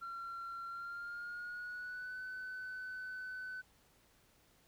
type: tone with pitch glide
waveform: sine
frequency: 1368 to 1509.1 Hz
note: F6 to F#6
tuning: -36 to +34 cents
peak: -40 dBFS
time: 0.01-3.62 s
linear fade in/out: 20 ms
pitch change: +170 cents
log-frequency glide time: 0.66-2.21 s
effects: tanh soft clip ceiling -40 dBFS + pink hiss -69 dBFS RMS until 4.67 s